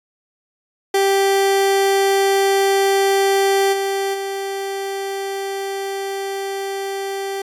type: tone with level steps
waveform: 30% pulse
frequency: 392 Hz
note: G4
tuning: in tune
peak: -11 / -16 / -20 dBFS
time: 0.94-7.42 s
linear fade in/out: 5 ms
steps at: 3.72 / 4.13 s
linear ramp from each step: 20 ms
effects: resampled to 32000 Hz